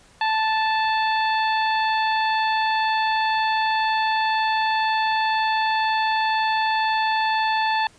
harmonic tone, 878 Hz, A5, 4 cents flat, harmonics 1 / 2 / 3 / 4 / 5, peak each -20 / -26 / -30 / -32 / -34 dBFS, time 0.21-7.87 s, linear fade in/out 2 ms, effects pink hiss -53 dBFS RMS until 7.98 s + resampled to 22050 Hz

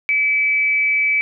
sine tone with frequency modulation, 2300 Hz, D7, 37 cents flat, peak -14 dBFS, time 0.09-1.21 s, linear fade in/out 0 ms, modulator 238 Hz, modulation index 0.24, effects none

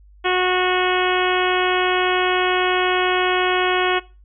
harmonic tone, 365.8 Hz, F#4, 20 cents flat, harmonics 1 / 2 / 3 / 4 / 5 / 6 / 7 / 8 / 9, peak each -20 / -23 / -25 / -26 / -27 / -28 / -28 / -29 / -30 dBFS, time 0.24-4 s, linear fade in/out 20 ms, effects noise-tail reverb RT60 0.3 s tail -20 dB re dry + added 50 Hz sine -45 dBFS peak until 4.24 s

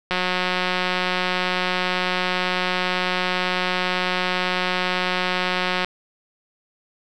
click train, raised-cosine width 0.3 ms, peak -6 dBFS, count 1045, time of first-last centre 0.11-5.846 s, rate 182 Hz, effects none

